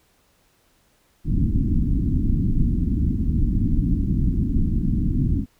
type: low-pass noise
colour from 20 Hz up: pink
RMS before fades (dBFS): -20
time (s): 1.24-5.46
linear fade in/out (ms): 50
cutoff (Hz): 290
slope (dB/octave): 48
effects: pink hiss -62 dBFS RMS until 5.59 s